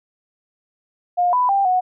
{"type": "tone with pitch steps", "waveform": "sine", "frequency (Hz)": [711, 994, 791, 735], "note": ["F5", "B5", "G5", "F#5"], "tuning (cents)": [31, 11, 15, -12], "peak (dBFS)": -14, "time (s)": [1.17, 1.81], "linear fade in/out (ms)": 20, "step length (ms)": 160, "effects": []}